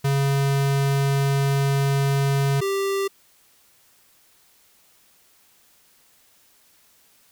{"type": "tone pair in turn", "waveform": "square", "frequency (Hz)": [138.59, 392.8], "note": ["C#3", "G4"], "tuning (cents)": [0, 4], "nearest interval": "octave + tritone", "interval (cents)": 1804, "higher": "second", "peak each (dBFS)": [-19, -22], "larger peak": "first", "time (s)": [[0.04, 2.61], [2.61, 3.08]], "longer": "first", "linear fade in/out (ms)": 10, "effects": ["white hiss -58 dBFS RMS until 7.31 s"]}